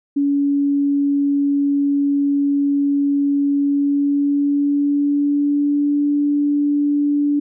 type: tone with pitch glide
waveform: sine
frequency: 283 to 289.9 Hz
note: C#4 to D4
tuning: +36 to -22 cents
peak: -14 dBFS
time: 0.16-7.4 s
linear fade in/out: 10 ms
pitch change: +42 cents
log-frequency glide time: 3.59-6.07 s
effects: none